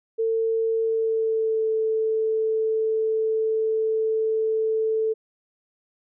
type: tone with pitch glide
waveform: sine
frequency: 450 to 440.7 Hz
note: A4 to A4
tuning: +39 to +3 cents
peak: -20 dBFS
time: 0.18-5.14 s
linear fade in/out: 20 ms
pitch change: -36 cents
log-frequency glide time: 0.74-1.69 s
effects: none